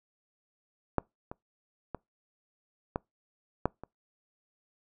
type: clicks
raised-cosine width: 1 ms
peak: -11 / -25 / -21 / -16 / -11 / -28 dBFS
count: 6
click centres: 0.983 / 1.315 / 1.947 / 2.959 / 3.656 / 3.836 s
effects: noise-tail reverb RT60 0.2 s tail -26 dB re dry